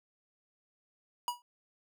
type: tone with exponential decay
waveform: square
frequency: 969 Hz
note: B5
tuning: 33 cents flat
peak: -28 dBFS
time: 1.28-1.42 s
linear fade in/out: 1 ms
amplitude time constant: 29 ms
effects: none